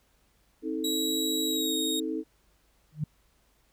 sine chord, A diminished, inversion first, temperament just, 264 / 316.8 / 440 Hz, C4 / Eb4 / A4, +16 / +31 / 0 cents, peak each -35 / -31 / -35 dBFS, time 0.62-2.24 s, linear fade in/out 50 ms
sawtooth tone with pitch glide, 3866 to 3741 Hz, B7 to A#7, -38 to +5 cents, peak -26 dBFS, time 0.84-2 s, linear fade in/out 5 ms, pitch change -57 cents, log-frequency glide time 1.45-1.75 s
sine tone with exponential growth, 151.7 Hz, D#3, 44 cents flat, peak -23 dBFS, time 2.92-3.04 s, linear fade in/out 5 ms, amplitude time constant 26 ms
effects added 50 Hz sine -68 dBFS peak until 3.72 s + pink hiss -68 dBFS RMS until 3.72 s

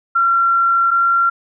sine tone pair in turn, 1367 / 1372.8 Hz, F6 / F6, -37 / -30 cents, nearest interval unison, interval 7 cents, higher second, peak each -11 dBFS, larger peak neither, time 0.15-0.91 / 0.91-1.3 s, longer first, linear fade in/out 10 ms, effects none

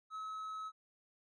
triangle tone, 1287 Hz, E6, 42 cents flat, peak -39 dBFS, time 0.1-0.72 s, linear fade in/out 50 ms, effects resampled to 22050 Hz

